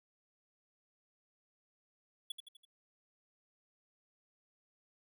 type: tone with echo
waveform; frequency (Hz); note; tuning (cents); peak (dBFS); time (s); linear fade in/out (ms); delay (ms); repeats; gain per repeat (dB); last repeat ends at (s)
square; 3394; G#7; +37; -38; 2.3-2.32; 5; 83; 4; -6; 2.652
effects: none